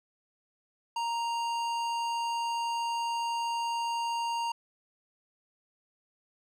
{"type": "tone with hard clipping", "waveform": "sine", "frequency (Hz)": 932.3, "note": "A#5", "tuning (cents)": 0, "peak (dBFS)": -31, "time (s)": [0.96, 4.52], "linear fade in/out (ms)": 5, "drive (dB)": 14, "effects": []}